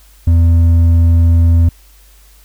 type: tone with hard clipping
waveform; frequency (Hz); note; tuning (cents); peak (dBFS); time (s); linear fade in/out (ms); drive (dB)
sine; 84; E2; +33; -7; 0.27-1.69; 5; 4
effects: added 50 Hz sine -42 dBFS peak until 2.44 s + white hiss -48 dBFS RMS until 2.44 s